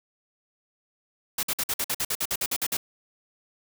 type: noise bursts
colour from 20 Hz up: white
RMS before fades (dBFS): -27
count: 14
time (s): 1.38-2.77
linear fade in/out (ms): 5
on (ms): 51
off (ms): 52
effects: none